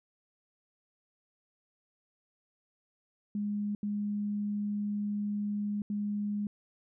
sine tone bursts at uneven times, 206.4 Hz, G#3, 10 cents flat, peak -30 dBFS, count 3, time 3.35-3.75 / 3.83-5.82 / 5.9-6.47 s, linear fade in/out 2 ms, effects none

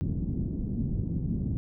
white low-pass noise, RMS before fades -30 dBFS, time 0.01-1.57 s, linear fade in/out 0 ms, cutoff 230 Hz, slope 24 dB/octave, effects none

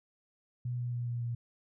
sine tone with pitch steps, 122.8 / 121.74 / 120.69 / 119.65 / 118.62 Hz, B2 / B2 / B2 / A#2 / A#2, -9 / -24 / -39 / +46 / +31 cents, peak -32 dBFS, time 0.65-1.35 s, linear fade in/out 5 ms, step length 140 ms, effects none

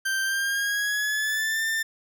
40% pulse tone with pitch glide, 1568 to 1790.8 Hz, G6 to A6, 0 to +30 cents, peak -23 dBFS, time 0.05-1.83 s, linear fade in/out 10 ms, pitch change +230 cents, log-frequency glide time 0.23-1.63 s, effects none

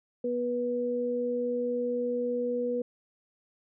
sine tone pair together, 243.8 / 487.7 Hz, B3 / B4, -22 / -22 cents, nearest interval octave, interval 1200 cents, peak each -33 / -28 dBFS, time 0.24-2.82 s, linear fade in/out 5 ms, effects none

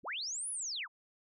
sine linear two-way sweep, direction up then down, 47.32 to 10410 to 803 Hz, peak -36 dBFS, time 0.03-0.88 s, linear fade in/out 50 ms, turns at 0.5 s, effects none

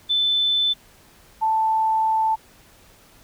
sine tone pair in turn, 3520 / 881.8 Hz, A7 / A5, 0 / +4 cents, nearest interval 2 octaves, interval 2396 cents, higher first, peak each -17 dBFS, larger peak neither, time 0.09-0.74 / 1.41-2.36 s, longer second, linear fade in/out 20 ms, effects pink hiss -52 dBFS RMS until 3.23 s

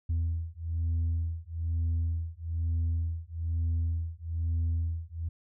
sine beating tone pair, 82.2 / 83.3 Hz, E2 / E2, -4 / +19 cents, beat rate 1.1 Hz, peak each -29 dBFS, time 0.09-5.29 s, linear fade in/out 10 ms, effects tanh soft clip ceiling -24 dBFS

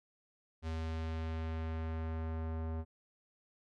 square tone with low-pass filter sweep, 80.6 Hz, E2, 38 cents flat, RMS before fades -38 dBFS, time 0.62-2.85 s, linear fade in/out 50 ms, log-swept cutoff 5600 to 980 Hz, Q 0.79, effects none

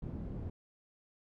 white low-pass noise, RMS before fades -41 dBFS, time 0.02-0.5 s, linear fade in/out 5 ms, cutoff 160 Hz, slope 12 dB/octave, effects none

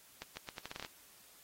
accelerating click train, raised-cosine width 0.2 ms, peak -25 dBFS, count 10, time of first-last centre 0.22-0.849 s, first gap 150 ms, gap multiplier 0.79, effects white hiss -61 dBFS RMS until 1.43 s + AAC 48 kbps

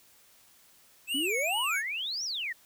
square tone with vibrato, 2545 Hz, D#7, 39 cents sharp, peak -29 dBFS, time 1.07-1.83 s, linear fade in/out 50 ms, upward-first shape sine, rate 2.4 Hz, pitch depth 260 cents each way
sine exponential two-way sweep, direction up then down, 256.6 to 5920 to 1774 Hz, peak -31 dBFS, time 1.14-2.53 s, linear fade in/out 10 ms, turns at 2.24 s
effects white hiss -60 dBFS RMS until 2.65 s

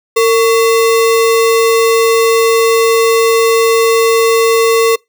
sine tone with sample-and-hold, 455.6 Hz, A#4, 40 cents flat, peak -6 dBFS, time 0.16-4.96 s, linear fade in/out 10 ms, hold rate 1575 Hz, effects noise-tail reverb RT60 0.2 s tail -25 dB re dry

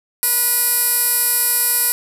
15% pulse tone with band-pass filter, 485.4 Hz, B4, 30 cents flat, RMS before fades -17 dBFS, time 0.23-1.92 s, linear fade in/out 0 ms, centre 12000 Hz, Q 3.7, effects none

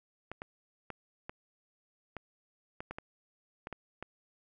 clicks, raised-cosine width 0.5 ms, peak -25 dBFS, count 11, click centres 0.316 / 0.419 / 0.903 / 1.295 / 2.167 / 2.805 / 2.91 / 2.985 / 3.671 / 3.727 / 4.026 s, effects none

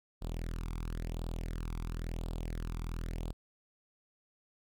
sawtooth tone with flanger, 41.2 Hz, E1, in tune, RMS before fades -38 dBFS, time 0.21-3.33 s, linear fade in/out 20 ms, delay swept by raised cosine 0.24 to 0.86 ms, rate 0.96 Hz, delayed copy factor +0.7, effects none

